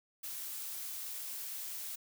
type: noise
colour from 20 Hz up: blue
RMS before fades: -42 dBFS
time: 0.23-1.96 s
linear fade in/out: 10 ms
effects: none